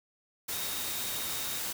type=tone in noise; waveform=sine; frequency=3729 Hz; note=A#7; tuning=in tune; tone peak=-42 dBFS; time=0.52-1.6 s; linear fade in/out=10 ms; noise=white; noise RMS=-35 dBFS; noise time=0.48-1.73 s; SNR=-10 dB; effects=none